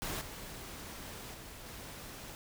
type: noise with level steps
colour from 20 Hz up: pink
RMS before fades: -38 / -46 / -49 / -47 dBFS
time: 0.02-2.35 s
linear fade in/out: 0 ms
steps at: 0.21 / 1.34 / 1.66 s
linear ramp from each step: 2 ms
effects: none